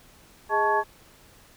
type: tone cluster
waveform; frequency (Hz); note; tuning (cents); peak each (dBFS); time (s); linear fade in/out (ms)
sine; 413.2 / 633 / 875 / 1113 / 1680; G#4 / D#5 / A5 / C#6 / G#6; -9 / +30 / -10 / +7 / +19; -27 / -30 / -23 / -27 / -28; 0.49-0.84; 50
effects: pink hiss -54 dBFS RMS until 1.56 s